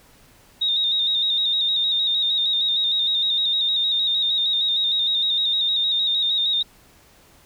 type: tone with vibrato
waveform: sine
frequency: 3712 Hz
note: A#7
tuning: 8 cents flat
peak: -18 dBFS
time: 0.61-6.63 s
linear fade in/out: 10 ms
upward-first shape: square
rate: 6.5 Hz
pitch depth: 39 cents each way
effects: pink hiss -53 dBFS RMS until 7.45 s